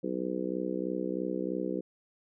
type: harmonic tone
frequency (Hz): 63.1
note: B1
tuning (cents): +38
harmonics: 3 / 4 / 5 / 6 / 7 / 8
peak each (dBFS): -37 / -40 / -35 / -37 / -39 / -38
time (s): 0.03-1.81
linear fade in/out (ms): 10
effects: none